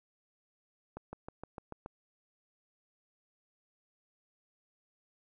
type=accelerating click train; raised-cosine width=1 ms; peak=-28 dBFS; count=7; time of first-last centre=0.97-1.861 s; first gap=160 ms; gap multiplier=0.97; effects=none